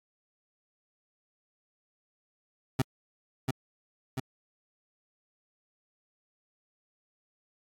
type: tone with echo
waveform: 25% pulse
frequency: 130.81 Hz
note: C3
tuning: in tune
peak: -19 dBFS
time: 2.79-2.82 s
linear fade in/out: 5 ms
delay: 690 ms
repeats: 2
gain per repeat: -4 dB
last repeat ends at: 4.2 s
effects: AAC 64 kbps